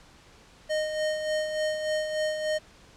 square tone with tremolo, 617 Hz, D#5, 15 cents flat, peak -25 dBFS, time 0.69-2.59 s, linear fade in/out 20 ms, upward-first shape sine, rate 3.4 Hz, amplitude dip 50%, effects pink hiss -54 dBFS RMS until 2.96 s + low-pass 7000 Hz 12 dB/octave

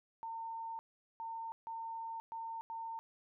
sine tone bursts at uneven times, 908 Hz, A#5, 46 cents flat, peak -40 dBFS, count 5, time 0.23-0.79 / 1.2-1.52 / 1.67-2.2 / 2.32-2.61 / 2.7-2.99 s, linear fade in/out 0 ms, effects none

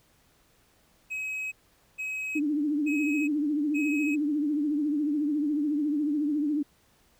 triangle tone bursts, 2547 Hz, D#7, 40 cents sharp, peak -29 dBFS, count 4, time 1.1-4.16 s, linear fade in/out 20 ms, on 420 ms, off 460 ms
sine tone with vibrato, 296.2 Hz, D4, 15 cents sharp, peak -24 dBFS, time 2.35-6.63 s, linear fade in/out 10 ms, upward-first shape triangle, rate 14 Hz, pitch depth 100 cents each way
effects pink hiss -64 dBFS RMS until 7.19 s

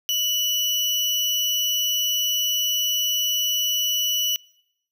sine tone with sample-and-hold, 2960 Hz, F#7, in tune, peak -20 dBFS, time 0.09-4.36 s, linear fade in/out 0 ms, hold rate 8820 Hz, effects noise-tail reverb RT60 0.8 s tail -25 dB re dry

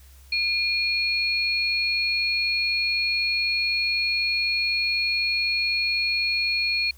sine tone pair together, 2420 / 4312 Hz, D#7 / C#8, -49 / -49 cents, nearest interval minor seventh, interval 1000 cents, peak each -23 / -25 dBFS, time 0.32-6.91 s, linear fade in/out 5 ms, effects added 67 Hz sine -47 dBFS peak until 6.97 s + white hiss -56 dBFS RMS until 6.97 s

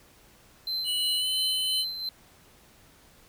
triangle tone with tremolo, 4091 Hz, C8, 40 cents flat, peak -26 dBFS, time 0.67-2.09 s, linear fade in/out 2 ms, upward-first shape sine, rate 2.9 Hz, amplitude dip 55%
square tone with pitch glide, 2952 to 3031 Hz, F#7 to F#7, -5 to +41 cents, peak -27 dBFS, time 0.84-1.85 s, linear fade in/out 50 ms, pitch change +46 cents, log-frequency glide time 1.18-1.27 s
effects pink hiss -57 dBFS RMS until 3.28 s

